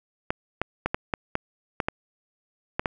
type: clicks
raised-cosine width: 0.5 ms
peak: -9 dBFS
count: 10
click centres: 0.305 / 0.616 / 0.86 / 0.945 / 1.138 / 1.354 / 1.802 / 1.885 / 2.795 / 2.858 s
effects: none